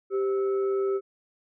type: tone with frequency modulation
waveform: sine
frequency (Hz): 392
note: G4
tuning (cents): 0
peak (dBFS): -23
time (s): 0.1-1.01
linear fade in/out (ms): 50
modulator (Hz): 912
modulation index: 0.34
effects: none